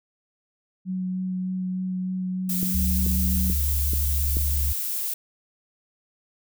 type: tone with vibrato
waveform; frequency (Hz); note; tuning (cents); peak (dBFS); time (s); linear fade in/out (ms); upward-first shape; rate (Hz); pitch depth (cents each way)
sine; 185; F#3; 0; -25; 0.85-3.55; 50; sine; 3.3; 9
type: noise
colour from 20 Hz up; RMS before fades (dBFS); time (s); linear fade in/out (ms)
violet; -28; 2.49-5.14; 5
type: click train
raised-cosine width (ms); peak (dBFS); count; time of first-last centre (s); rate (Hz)
3; -18; 5; 2.63-4.369; 2.3
type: tone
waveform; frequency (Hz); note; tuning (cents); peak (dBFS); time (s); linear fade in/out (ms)
sine; 70.8; C#2; +37; -22; 2.74-4.73; 10
effects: none